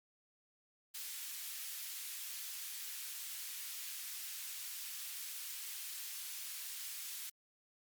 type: high-pass noise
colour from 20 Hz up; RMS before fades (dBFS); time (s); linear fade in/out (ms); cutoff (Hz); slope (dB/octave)
white; -45; 0.94-7.3; 10; 2000; 12
effects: Opus 48 kbps